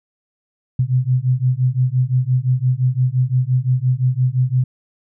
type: beating tone pair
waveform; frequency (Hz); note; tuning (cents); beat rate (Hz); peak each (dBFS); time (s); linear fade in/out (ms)
sine; 124.6 / 130.4; B2 / C3; +16 / -5; 5.8; -17; 0.79-4.64; 5
effects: none